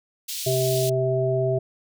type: high-pass noise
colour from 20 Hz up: pink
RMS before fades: -31 dBFS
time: 0.28-0.9 s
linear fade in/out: 10 ms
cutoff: 3300 Hz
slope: 24 dB/octave
type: harmonic tone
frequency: 129.8 Hz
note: C3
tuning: 13 cents flat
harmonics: 1 / 3 / 5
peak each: -24 / -24 / -24 dBFS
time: 0.46-1.59 s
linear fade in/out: 10 ms
effects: none